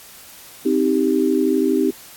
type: chord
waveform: sine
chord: C minor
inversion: none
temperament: just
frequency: 261.6 / 314 / 392.4 Hz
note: C4 / Eb4 / G4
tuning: 0 / +16 / +2 cents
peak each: -19 dBFS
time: 0.65-1.91 s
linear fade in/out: 10 ms
effects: white hiss -42 dBFS RMS until 2.16 s + AAC 64 kbps